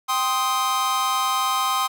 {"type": "chord", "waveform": "45% pulse", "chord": "C minor", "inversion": "second", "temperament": "just", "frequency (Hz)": [784.9, 1046.5, 1255.8], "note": ["G5", "C6", "Eb6"], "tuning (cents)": [2, 0, 16], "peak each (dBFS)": [-28, -23, -24], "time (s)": [0.08, 1.88], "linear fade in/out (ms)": 20, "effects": []}